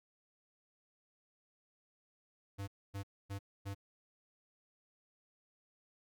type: tone bursts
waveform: square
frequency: 99.2 Hz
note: G2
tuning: 21 cents sharp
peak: -40 dBFS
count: 4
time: 2.58-3.748 s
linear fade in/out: 20 ms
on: 97 ms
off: 260 ms
effects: none

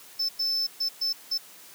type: tone bursts at uneven times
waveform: triangle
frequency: 5274 Hz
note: E8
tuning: in tune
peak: -23 dBFS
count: 5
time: 0.19-0.29 / 0.39-0.67 / 0.8-0.89 / 1.01-1.13 / 1.31-1.38 s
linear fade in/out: 10 ms
effects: white hiss -49 dBFS RMS until 1.74 s + high-pass 150 Hz 12 dB/octave

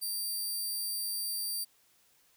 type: tone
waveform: 10% pulse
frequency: 4699 Hz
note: D8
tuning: in tune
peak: -26 dBFS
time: 0.01-1.65 s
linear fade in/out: 20 ms
effects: white hiss -67 dBFS RMS until 2.36 s

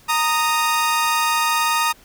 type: tone pair together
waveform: sawtooth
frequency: 926.4 / 1242 Hz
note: A#5 / D#6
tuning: -11 / -3 cents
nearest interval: perfect fourth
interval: 508 cents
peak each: -16 dBFS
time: 0.08-1.93 s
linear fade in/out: 20 ms
effects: pink hiss -50 dBFS RMS until 2.04 s

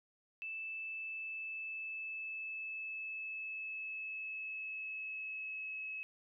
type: tone with pitch glide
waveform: sine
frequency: 2637 to 2578 Hz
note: E7 to E7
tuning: 0 to -39 cents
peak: -40 dBFS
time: 0.42-6.03 s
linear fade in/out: 0 ms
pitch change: -39 cents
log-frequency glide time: 0.59-5.79 s
effects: none

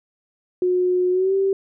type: tone with pitch glide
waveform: sine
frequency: 362.7 to 388.7 Hz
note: F#4 to G4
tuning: -34 to -15 cents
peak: -16 dBFS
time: 0.62-1.53 s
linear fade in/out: 2 ms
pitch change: +119 cents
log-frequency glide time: 1.11-1.34 s
effects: none

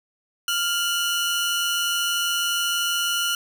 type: tone pair together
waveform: sawtooth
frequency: 1396.9 / 2960 Hz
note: F6 / F#7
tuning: 0 / 0 cents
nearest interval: octave + minor second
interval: 1300 cents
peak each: -21 dBFS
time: 0.48-3.35 s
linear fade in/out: 2 ms
effects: none

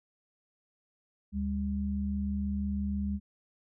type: tone pair together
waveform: sine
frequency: 75 / 201.1 Hz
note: D2 / G3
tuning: +37 / +44 cents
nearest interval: octave + perfect fourth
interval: 1707 cents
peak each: -33 / -31 dBFS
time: 1.32-3.2 s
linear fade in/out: 50 ms
effects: none

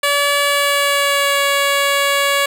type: tone with pitch glide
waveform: 10% pulse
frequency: 572 to 562.5 Hz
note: D5 to C#5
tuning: -46 to +25 cents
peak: -5 dBFS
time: 0.03-2.46 s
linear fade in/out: 5 ms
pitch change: -29 cents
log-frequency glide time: 0.39-1.4 s
effects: none

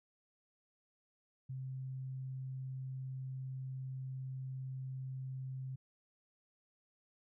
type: tone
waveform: sine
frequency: 131.3 Hz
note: C3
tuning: 6 cents sharp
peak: -40 dBFS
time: 1.49-5.76 s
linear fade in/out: 10 ms
effects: none

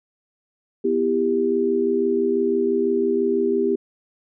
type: chord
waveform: sine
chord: E minor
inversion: second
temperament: just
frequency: 247.2 / 329.6 / 395.6 Hz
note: B3 / E4 / G4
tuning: +2 / 0 / +16 cents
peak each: -24 / -25 / -19 dBFS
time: 0.84-3.76 s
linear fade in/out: 10 ms
effects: none

